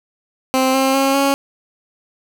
15% pulse tone with pitch steps, 261.6 / 266.5 / 271.5 / 276.5 Hz, C4 / C4 / C#4 / C#4, 0 / +32 / -36 / -4 cents, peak -7 dBFS, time 0.54-1.34 s, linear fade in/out 0 ms, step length 200 ms, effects none

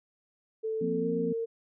sine tone with pitch glide, 441.3 to 456.9 Hz, A4 to A#4, +5 to -35 cents, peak -29 dBFS, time 0.63-1.46 s, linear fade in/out 20 ms, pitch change +60 cents, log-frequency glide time 0.98-1.08 s
sine chord, F suspended fourth, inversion none, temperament equal with one note detuned, 174.61 / 233.1 / 260.9 Hz, F3 / Bb3 / C4, 0 / 0 / -5 cents, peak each -34 dBFS, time 0.81-1.33 s, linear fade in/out 5 ms
effects none

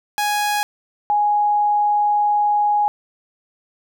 sawtooth / sine tone pair in turn, 830.6 / 830.6 Hz, G#5 / G#5, 0 / 0 cents, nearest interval unison, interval 0 cents, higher neither, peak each -14 dBFS, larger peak neither, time 0.18-0.63 / 1.1-2.88 s, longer second, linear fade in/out 0 ms, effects none

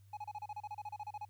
triangle tone bursts, 840 Hz, G#5, 19 cents sharp, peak -38 dBFS, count 16, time 0.13-1.251 s, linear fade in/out 5 ms, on 41 ms, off 31 ms, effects added 99 Hz sine -58 dBFS peak until 1.29 s + white hiss -75 dBFS RMS until 1.29 s

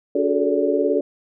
sine tone cluster, 286.5 / 368 / 424 / 442.3 / 575 Hz, D4 / F#4 / G#4 / A4 / D5, -43 / -9 / +36 / +9 / -37 cents, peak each -23 dBFS, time 0.15-1.01 s, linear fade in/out 5 ms, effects none

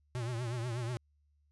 square tone with vibrato, 120 Hz, B2, 49 cents flat, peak -35 dBFS, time 0.15-0.97 s, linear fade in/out 0 ms, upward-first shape triangle, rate 8.2 Hz, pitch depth 120 cents each way, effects added 73 Hz sine -68 dBFS peak until 1.51 s + resampled to 24000 Hz

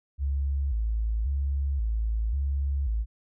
sine tone with vibrato, 61.74 Hz, B1, in tune, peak -24 dBFS, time 0.18-3.06 s, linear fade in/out 50 ms, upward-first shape square, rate 0.93 Hz, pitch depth 200 cents each way, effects none

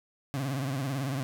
30% pulse tone with vibrato, 135.4 Hz, C#3, 40 cents flat, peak -27 dBFS, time 0.34-1.23 s, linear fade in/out 0 ms, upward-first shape triangle, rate 18 Hz, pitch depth 140 cents each way, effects none

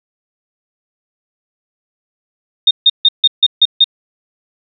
sine tone bursts, 3675 Hz, A#7, 25 cents flat, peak -4 dBFS, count 7, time 2.67-3.843 s, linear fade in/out 5 ms, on 39 ms, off 150 ms, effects none

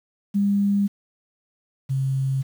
sine tone pair in turn, 201 / 134.15 Hz, G3 / C3, +44 / +44 cents, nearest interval perfect fifth, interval 700 cents, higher first, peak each -17 / -20 dBFS, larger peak first, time 0.34-0.88 / 1.89-2.43 s, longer neither, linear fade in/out 20 ms, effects 8-bit

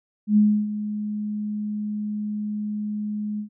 sine tone with ADSR envelope, 210 Hz, G#3, 19 cents sharp, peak -12 dBFS, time 0.27-3.49 s, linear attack 98 ms, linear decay 300 ms, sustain -13 dB, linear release 99 ms, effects none

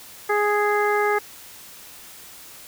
harmonic tone, 415.3 Hz, G#4, in tune, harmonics 1 / 2 / 3 / 4 / 5, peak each -21 / -24 / -26 / -27 / -28 dBFS, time 0.29-1.19 s, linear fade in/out 10 ms, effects white hiss -43 dBFS RMS until 2.67 s

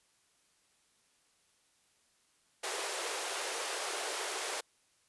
pink high-pass noise, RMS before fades -37 dBFS, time 2.63-4.61 s, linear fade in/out 10 ms, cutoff 380 Hz, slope 48 dB/octave, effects white hiss -71 dBFS RMS until 5.08 s + resampled to 24000 Hz

